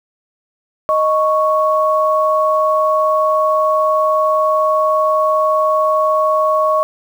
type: tone pair together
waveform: sine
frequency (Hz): 622.2 / 1108.7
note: D#5 / C#6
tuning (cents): 0 / 0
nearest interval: minor seventh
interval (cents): 1000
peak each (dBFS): -14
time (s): 0.89-6.83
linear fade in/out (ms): 0
effects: 7-bit